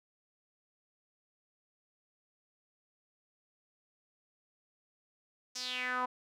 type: tone with band-pass filter sweep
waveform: sawtooth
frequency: 251.7 Hz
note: B3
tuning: 33 cents sharp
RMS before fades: -36 dBFS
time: 5.55-6.06 s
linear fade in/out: 10 ms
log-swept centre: 6000 to 950 Hz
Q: 4.5
effects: none